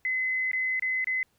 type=tone with dropouts; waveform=sine; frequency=2036 Hz; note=C7; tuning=48 cents flat; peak=-25 dBFS; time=0.05-1.23 s; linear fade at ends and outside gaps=1 ms; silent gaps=0.515-0.532 / 0.796-0.823 / 1.044-1.071 s; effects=pink hiss -70 dBFS RMS until 1.38 s